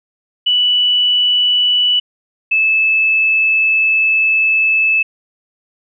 sine tone pair in turn, 2960 / 2615 Hz, F#7 / E7, 0 / -15 cents, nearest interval major second, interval 215 cents, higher first, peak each -10 dBFS, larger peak neither, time 0.46-2 / 2.51-5.03 s, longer second, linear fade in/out 10 ms, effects none

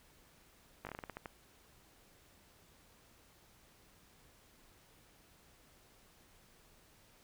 slowing click train, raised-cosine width 0.5 ms, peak -28 dBFS, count 10, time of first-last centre 0.85-1.258 s, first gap 18 ms, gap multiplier 1.22, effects pink hiss -65 dBFS RMS until 7.23 s

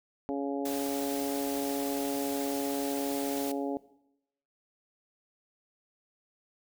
harmonic tone, 139.7 Hz, C#3, 14 cents sharp, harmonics 2 / 3 / 4 / 5 / 6, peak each -32 / -36 / -38 / -40 / -42 dBFS, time 0.29-3.77 s, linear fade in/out 0 ms
white noise, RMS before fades -40 dBFS, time 0.65-3.52 s, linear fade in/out 5 ms
effects noise-tail reverb RT60 0.8 s tail -18 dB re dry

